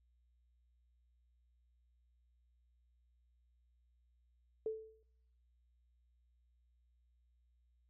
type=tone with exponential decay; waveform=sine; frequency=439.4 Hz; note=A4; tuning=2 cents flat; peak=-33 dBFS; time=4.66-5.03 s; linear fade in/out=2 ms; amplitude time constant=80 ms; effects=noise-tail reverb RT60 0.7 s tail -24 dB re dry + added 60 Hz sine -70 dBFS peak until 7.89 s